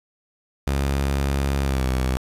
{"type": "tone with pitch glide", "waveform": "sawtooth", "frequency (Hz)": [69, 64.38], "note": ["C#2", "C2"], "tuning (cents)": [-7, -27], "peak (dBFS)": -16, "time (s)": [0.67, 2.17], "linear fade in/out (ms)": 0, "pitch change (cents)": -120, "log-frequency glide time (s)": [1.62, 1.87], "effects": ["resampled to 32000 Hz", "7-bit"]}